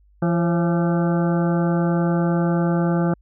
harmonic tone with a mistuned harmonic, 170.2 Hz, F3, 44 cents flat, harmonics 1 / 2 / 3 / 4 / 5 / 7 / 8 / 9, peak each -18 / -24 / -28 / -30 / -32 / -35 / -36 / -37 dBFS, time 0.22-3.14 s, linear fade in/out 5 ms, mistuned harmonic 3, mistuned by +73 cents, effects added 50 Hz sine -52 dBFS peak until 3.21 s

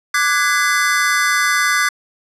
square chord, G# half-diminished seventh, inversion second, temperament equal with one note detuned, 1174.7 / 1480 / 1661.2 / 2025 Hz, D6 / F#6 / G#6 / B6, 0 / 0 / 0 / +43 cents, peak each -20 dBFS, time 0.14-1.89 s, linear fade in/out 5 ms, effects low-pass 12000 Hz 12 dB/octave

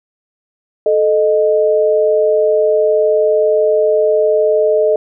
sine tone pair together, 436.3 / 617 Hz, A4 / D#5, -15 / -15 cents, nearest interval tritone, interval 600 cents, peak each -12 dBFS, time 0.86-4.96 s, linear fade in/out 2 ms, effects none

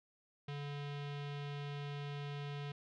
square tone with low-pass filter, 143.8 Hz, D3, 36 cents flat, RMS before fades -43 dBFS, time 0.48-2.72 s, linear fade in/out 5 ms, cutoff 3400 Hz, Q 2.2, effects none

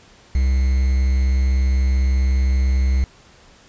triangle tone with quantisation, 65.41 Hz, C2, in tune, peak -12 dBFS, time 0.35-3.04 s, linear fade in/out 0 ms, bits 6, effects pink hiss -49 dBFS RMS until 3.68 s + resampled to 16000 Hz

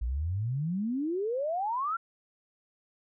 sine exponential sweep, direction up, 54.8 to 1396.9 Hz, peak -28 dBFS, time 0.01-1.97 s, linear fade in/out 10 ms, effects none

